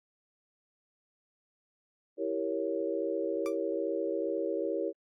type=chord; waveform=sine; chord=E diminished seventh; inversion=none; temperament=equal; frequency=329.6 / 392 / 466.2 / 554.4 Hz; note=E4 / G4 / Bb4 / Db5; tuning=0 / 0 / 0 / 0 cents; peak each=-35 dBFS; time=2.17-4.93 s; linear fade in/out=50 ms
type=tone with exponential decay; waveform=30% pulse; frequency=1174.7 Hz; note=D6; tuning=in tune; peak=-33 dBFS; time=3.46-3.57 s; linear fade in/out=0 ms; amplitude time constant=22 ms
effects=AAC 48 kbps